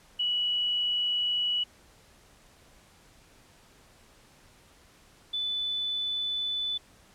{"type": "tone pair in turn", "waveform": "sine", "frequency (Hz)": [2937, 3492], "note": ["F#7", "A7"], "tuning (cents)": [-13, -14], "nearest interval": "minor third", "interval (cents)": 299, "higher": "second", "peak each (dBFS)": [-25, -28], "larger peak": "first", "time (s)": [[0.19, 1.64], [5.33, 6.78]], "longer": "neither", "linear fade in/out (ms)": 10, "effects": ["pink hiss -58 dBFS RMS until 7.14 s", "low-pass 11000 Hz 12 dB/octave"]}